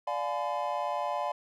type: chord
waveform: triangle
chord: D diminished seventh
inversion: none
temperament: just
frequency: 587.3 / 704.8 / 845.8 / 1014.9 Hz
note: D5 / F5 / Ab5 / Cb6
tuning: 0 / +16 / +31 / +47 cents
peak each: -33 dBFS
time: 0.07-1.32 s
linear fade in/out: 5 ms
effects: none